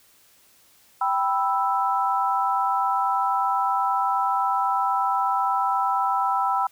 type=chord; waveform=sine; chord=E minor; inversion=first; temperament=equal; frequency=784 / 987.8 / 1318.5 Hz; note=G5 / B5 / E6; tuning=0 / 0 / 0 cents; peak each=-24 / -24 / -25 dBFS; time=1.01-6.67 s; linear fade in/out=5 ms; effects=white hiss -57 dBFS RMS until 6.71 s